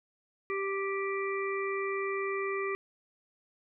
harmonic tone, 392 Hz, G4, in tune, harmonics 1 / 3 / 5 / 6, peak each -32 / -37 / -39 / -40 dBFS, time 0.5-2.75 s, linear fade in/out 0 ms, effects none

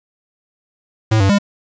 square tone with pitch steps, 109.8 / 97.5 / 201.7 Hz, A2 / G2 / G3, -3 / -9 / +50 cents, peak -11 dBFS, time 1.11-1.386 s, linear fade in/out 10 ms, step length 92 ms, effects resampled to 16000 Hz + 7-bit

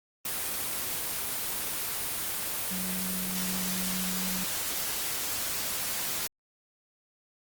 sine tone in noise, 185 Hz, F#3, in tune, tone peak -34 dBFS, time 2.71-4.44 s, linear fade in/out 2 ms, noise white, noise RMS -32 dBFS, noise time 0.25-6.27 s, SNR -5 dB, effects Opus 24 kbps

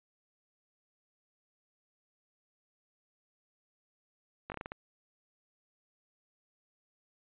slowing click train, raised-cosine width 0.5 ms, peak -24 dBFS, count 7, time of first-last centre 4.5-4.719 s, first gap 19 ms, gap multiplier 1.26, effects resampled to 8000 Hz

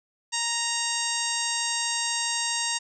harmonic tone, 932.3 Hz, A#5, in tune, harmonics 1 / 2 / 3 / 4 / 5 / 6 / 7 / 8 / 9, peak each -34 / -34 / -34 / -34 / -34 / -34 / -34 / -34 / -34 dBFS, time 0.32-2.79 s, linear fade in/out 20 ms, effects none

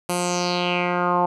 10% pulse tone with low-pass filter sweep, 177.2 Hz, F3, 25 cents sharp, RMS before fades -22 dBFS, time 0.09-1.26 s, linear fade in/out 5 ms, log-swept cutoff 11000 to 870 Hz, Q 3.8, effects none

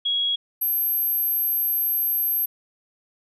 sine tone pair in turn, 3318 / 12462 Hz, G#7 / G9, -2 / -11 cents, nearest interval octave + major seventh, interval 2291 cents, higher second, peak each -20 dBFS, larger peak neither, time 0.05-0.36 / 0.61-2.46 s, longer second, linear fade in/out 10 ms, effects none

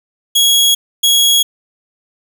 sawtooth tone pair in turn, 3322 / 3322 Hz, G#7 / G#7, 0 / 0 cents, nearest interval unison, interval 0 cents, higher neither, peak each -5 dBFS, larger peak neither, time 0.35-0.75 / 1.03-1.43 s, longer neither, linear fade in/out 10 ms, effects none

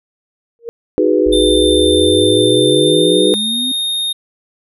sine tone with exponential growth, 466.2 Hz, A#4, in tune, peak -18 dBFS, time 0.59-0.69 s, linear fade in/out 0 ms, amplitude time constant 21 ms
sine chord, G# minor seventh, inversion second, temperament equal, 311.1 / 370 / 415.3 / 493.9 Hz, D#4 / F#4 / G#4 / B4, 0 / 0 / 0 / 0 cents, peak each -15 dBFS, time 0.98-3.34 s, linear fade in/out 0 ms
sine exponential sweep, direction up, 51.6 to 261.6 Hz, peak -21 dBFS, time 1.26-3.72 s, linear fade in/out 5 ms
square tone with pitch glide, 3586 to 3695 Hz, A7 to A#7, +32 to -16 cents, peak -16 dBFS, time 1.32-4.13 s, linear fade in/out 10 ms, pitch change +52 cents, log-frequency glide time 2.79-3.55 s
effects none

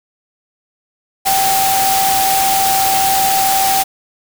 sine tone in noise, 775 Hz, G5, 20 cents flat, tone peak -13 dBFS, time 1.25-3.84 s, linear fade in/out 20 ms, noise white, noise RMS -17 dBFS, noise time 1.25-3.84 s, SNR +1 dB, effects none

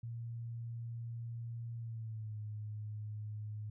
sine tone with pitch glide, 116.54 to 106.25 Hz, A#2 to G#2, 0 to +40 cents, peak -40 dBFS, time 0.03-3.7 s, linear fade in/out 5 ms, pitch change -160 cents, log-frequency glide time 1.76-2.38 s, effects none

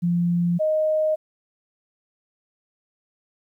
sine tone pair in turn, 173.3 / 621.7 Hz, F3 / D#5, -13 / -2 cents, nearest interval octave + minor seventh, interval 2211 cents, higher second, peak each -18 dBFS, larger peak neither, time 0.02-0.59 / 0.59-1.16 s, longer neither, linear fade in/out 20 ms, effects 10-bit

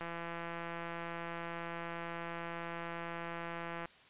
click train, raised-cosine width 0.5 ms, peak -27 dBFS, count 651, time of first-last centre 0.01-3.856 s, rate 169 Hz, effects white hiss -60 dBFS RMS until 4.09 s + resampled to 8000 Hz

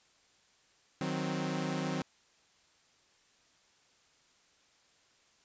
sawtooth chord, C diminished, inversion first, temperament equal, 155.56 / 185 / 261.6 Hz, Eb3 / Gb3 / C4, 0 / 0 / 0 cents, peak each -33 dBFS, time 1.01-2.02 s, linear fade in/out 2 ms, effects white hiss -67 dBFS RMS until 5.44 s + resampled to 16000 Hz

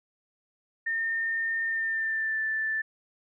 sine tone with pitch glide, 1818 to 1762.2 Hz, A#6 to A6, -44 to +2 cents, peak -26 dBFS, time 0.86-2.82 s, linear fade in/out 10 ms, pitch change -54 cents, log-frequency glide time 1.64-2.4 s, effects none

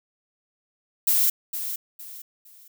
violet noise with echo, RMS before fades -20 dBFS, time 1.07-1.3 s, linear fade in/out 5 ms, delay 460 ms, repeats 3, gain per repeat -10 dB, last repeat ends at 2.68 s, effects none

